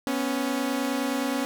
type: tone pair together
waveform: sawtooth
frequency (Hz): 246.9 / 276.4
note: B3 / C#4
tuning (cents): 0 / -5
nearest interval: major second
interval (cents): 195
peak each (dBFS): -25 / -23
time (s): 0.07-1.45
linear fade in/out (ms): 0
effects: none